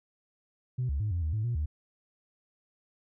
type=tone with pitch steps; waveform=sine; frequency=126 / 70 / 105.8 / 86.5 / 77.9 / 107.9 / 119.4 / 75.6 Hz; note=B2 / C#2 / G#2 / F2 / D#2 / A2 / A#2 / D#2; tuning=+35 / +18 / +33 / -16 / +3 / -33 / +42 / -49 cents; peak=-26 dBFS; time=0.78-1.66 s; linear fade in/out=10 ms; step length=110 ms; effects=tanh soft clip ceiling -24 dBFS